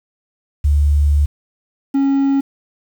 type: tone pair in turn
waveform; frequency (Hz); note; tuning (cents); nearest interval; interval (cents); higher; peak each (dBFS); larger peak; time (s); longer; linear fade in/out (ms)
sine / triangle; 72.9 / 275.2; D2 / C#4; -12 / -12; octave + major seventh; 2300; second; -10; neither; 0.64-1.26 / 1.94-2.41; first; 10
effects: 7-bit